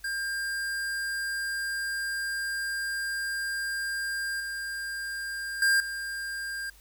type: tone with level steps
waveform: square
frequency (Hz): 1600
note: G6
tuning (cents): +35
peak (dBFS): -30 / -33 / -21 / -33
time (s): 0.04-6.7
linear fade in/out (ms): 5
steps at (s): 4.4 / 5.62 / 5.8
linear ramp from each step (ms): 2
effects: added 50 Hz sine -55 dBFS peak until 6.8 s + white hiss -58 dBFS RMS until 6.8 s